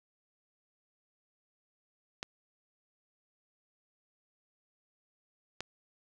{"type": "clicks", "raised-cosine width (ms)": 0.2, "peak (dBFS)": -19, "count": 2, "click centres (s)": [2.229, 5.606], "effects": []}